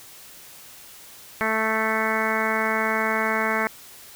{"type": "harmonic tone", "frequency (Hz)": 220, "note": "A3", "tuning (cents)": 0, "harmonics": [1, 2, 3, 4, 5, 6, 7, 8, 9, 10], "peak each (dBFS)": [-30, -30, -30, -30, -30, -30, -30, -30, -30, -30], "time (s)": [1.41, 3.67], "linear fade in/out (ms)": 0, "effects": ["white hiss -45 dBFS RMS until 4.15 s"]}